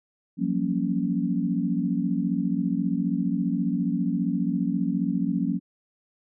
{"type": "chord", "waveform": "sine", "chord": "Gb major seventh", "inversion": "third", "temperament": "equal with one note detuned", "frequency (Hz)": [174.61, 189.43, 233.1, 277.2], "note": ["F3", "Gb3", "Bb3", "Db4"], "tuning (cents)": [0, 41, 0, 0], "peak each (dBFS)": -28, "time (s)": [0.37, 5.6], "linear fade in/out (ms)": 50, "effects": []}